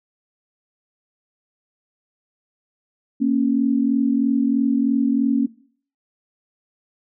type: tone pair together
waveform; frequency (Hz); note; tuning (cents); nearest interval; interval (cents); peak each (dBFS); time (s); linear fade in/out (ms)
sine; 233.1 / 276.2; A#3 / C#4; 0 / -6; minor third; 294; -19 / -18; 3.2-5.47; 20
effects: noise-tail reverb RT60 0.5 s tail -19 dB re dry